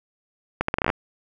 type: accelerating click train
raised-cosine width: 0.5 ms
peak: -6 dBFS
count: 10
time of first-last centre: 0.61-0.901 s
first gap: 74 ms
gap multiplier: 0.77
effects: none